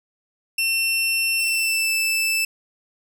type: tone with pitch glide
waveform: sawtooth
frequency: 2700 to 2641 Hz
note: E7 to E7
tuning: +41 to +3 cents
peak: -16 dBFS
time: 0.58-2.45 s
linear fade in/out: 5 ms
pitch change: -38 cents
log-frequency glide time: 1.38-1.91 s
effects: none